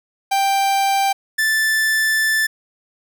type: tone pair in turn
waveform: 45% pulse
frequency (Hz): 786 / 1758.4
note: G5 / A6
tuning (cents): +4 / -2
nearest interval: octave + major second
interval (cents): 1394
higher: second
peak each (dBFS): -15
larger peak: neither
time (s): 0.31-1.13 / 1.38-2.47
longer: second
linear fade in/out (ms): 10
effects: none